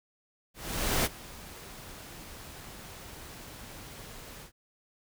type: noise with ADSR envelope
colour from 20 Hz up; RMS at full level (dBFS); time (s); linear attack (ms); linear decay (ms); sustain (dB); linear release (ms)
pink; -26; 0.54-4.52; 510; 30; -20; 100
effects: none